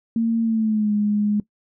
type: tone with pitch glide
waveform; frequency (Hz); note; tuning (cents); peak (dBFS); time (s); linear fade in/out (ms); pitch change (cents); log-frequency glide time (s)
sine; 228.3 to 208.1; A#3 to G#3; -36 to +4; -17; 0.16-1.4; 2; -160; 0.42-0.93
effects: noise-tail reverb RT60 0.1 s tail -19 dB re dry